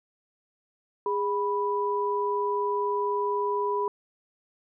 sine tone pair together, 410 / 985.9 Hz, G#4 / B5, -22 / -3 cents, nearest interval octave + minor third, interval 1519 cents, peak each -27 dBFS, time 1.06-3.88 s, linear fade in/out 2 ms, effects none

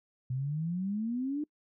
sine exponential sweep, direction up, 124.6 to 305 Hz, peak -30 dBFS, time 0.3-1.44 s, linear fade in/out 5 ms, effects noise-tail reverb RT60 0.1 s tail -26 dB re dry

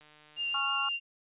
click train, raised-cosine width 0.2 ms, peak -39 dBFS, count 88, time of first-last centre 0.01-0.586 s, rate 151 Hz
sine tone with vibrato, 2794 Hz, F7, in tune, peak -30 dBFS, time 0.36-1 s, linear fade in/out 50 ms, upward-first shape triangle, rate 6.3 Hz, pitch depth 15 cents each way
harmonic tone, 275.9 Hz, C#4, 8 cents flat, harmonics 3 / 4 / 5, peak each -39 / -34 / -34 dBFS, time 0.54-0.89 s, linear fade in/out 5 ms
effects resampled to 8000 Hz

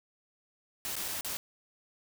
white noise with dropouts, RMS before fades -36 dBFS, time 0.85-1.37 s, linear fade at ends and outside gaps 0 ms, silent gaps 0.955-0.965 / 1.081-1.085 / 1.209-1.247 s, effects none

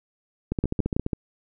two click trains, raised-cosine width 3 ms, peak -10 / -12 dBFS, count 3 / 10, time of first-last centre 0.64-0.965 / 0.52-1.132 s, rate 6.15 / 14.7 Hz, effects none

